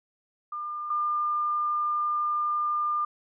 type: tone pair in turn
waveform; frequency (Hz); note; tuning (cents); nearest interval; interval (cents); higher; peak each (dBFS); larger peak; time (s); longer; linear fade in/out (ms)
sine; 1202 / 1202; D6 / D6; +40 / +40; unison; 0; neither; -31 / -24; second; 0.52-0.9 / 0.9-3.05; second; 5
effects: none